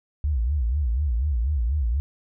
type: tone with vibrato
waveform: sine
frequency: 65.41 Hz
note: C2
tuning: in tune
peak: -20 dBFS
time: 0.24-2 s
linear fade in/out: 0 ms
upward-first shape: sine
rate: 4.1 Hz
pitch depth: 270 cents each way
effects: none